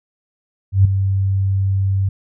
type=tone with ADSR envelope; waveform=sine; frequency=97 Hz; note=G2; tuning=18 cents flat; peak=-5 dBFS; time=0.72-2.09 s; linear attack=130 ms; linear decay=4 ms; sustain=-9 dB; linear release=5 ms; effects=none